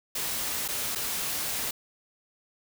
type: noise with dropouts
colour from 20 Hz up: white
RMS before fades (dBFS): -31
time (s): 0.15-1.71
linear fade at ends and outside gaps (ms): 5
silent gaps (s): 0.68-0.685 / 0.951-0.956
effects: none